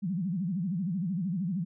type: tone with vibrato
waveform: sine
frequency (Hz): 181.1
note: F#3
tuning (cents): -37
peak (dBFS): -28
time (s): 0.02-1.65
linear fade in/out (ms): 20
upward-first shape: sine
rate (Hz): 13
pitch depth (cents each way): 210
effects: none